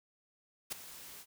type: noise with ADSR envelope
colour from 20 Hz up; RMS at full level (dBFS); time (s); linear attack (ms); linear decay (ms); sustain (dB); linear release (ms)
white; -35; 0.7-1.26; 22; 8; -15; 57
effects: none